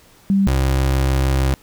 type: tone pair in turn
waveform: sine / 30% pulse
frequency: 196 / 66.51 Hz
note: G3 / C2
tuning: 0 / +29 cents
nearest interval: octave + perfect fifth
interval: 1871 cents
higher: first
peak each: -12 dBFS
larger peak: neither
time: 0.3-0.47 / 0.47-1.54 s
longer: second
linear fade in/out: 0 ms
effects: pink hiss -50 dBFS RMS until 1.62 s